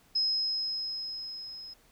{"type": "tone with level ramp", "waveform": "sine", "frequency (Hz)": 5120, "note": "D#8", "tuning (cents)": 49, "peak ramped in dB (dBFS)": [-24, -42], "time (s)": [0.15, 1.74], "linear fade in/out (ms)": 10, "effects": ["pink hiss -63 dBFS RMS until 1.91 s"]}